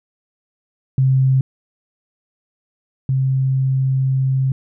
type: tone pair in turn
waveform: sine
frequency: 132.2 / 132.71 Hz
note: C3 / C3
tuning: +18 / +25 cents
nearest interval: unison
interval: 7 cents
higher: second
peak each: -11 / -14 dBFS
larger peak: first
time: 0.98-1.41 / 3.09-4.52 s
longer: second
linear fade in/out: 2 ms
effects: none